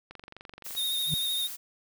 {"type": "click train", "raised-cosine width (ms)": 0.3, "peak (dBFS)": -28, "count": 16, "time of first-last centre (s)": [0.11, 0.751], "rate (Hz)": 23.4}
{"type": "noise", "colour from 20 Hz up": "blue", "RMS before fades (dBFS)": -39, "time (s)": [0.64, 1.57], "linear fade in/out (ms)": 20}
{"type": "tone with vibrato", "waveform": "square", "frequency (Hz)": 3700, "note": "A#7", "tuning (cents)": -14, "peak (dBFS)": -28, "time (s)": [0.76, 1.48], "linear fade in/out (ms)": 20, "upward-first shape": "sine", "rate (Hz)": 13, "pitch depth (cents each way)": 35}
{"type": "tone with exponential growth", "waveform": "sine", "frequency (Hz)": 155.56, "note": "D#3", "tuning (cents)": 0, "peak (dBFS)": -23, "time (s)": [1.05, 1.14], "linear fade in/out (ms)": 0, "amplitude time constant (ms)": 19}
{"effects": []}